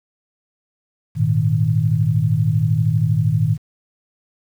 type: chord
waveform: sine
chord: Ab suspended second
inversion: none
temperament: equal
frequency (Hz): 103.83 / 116.54 / 155.56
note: Ab2 / Bb2 / Eb3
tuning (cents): 0 / 0 / 0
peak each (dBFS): -20 / -18 / -18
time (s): 1.15-3.58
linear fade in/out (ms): 50
effects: 8-bit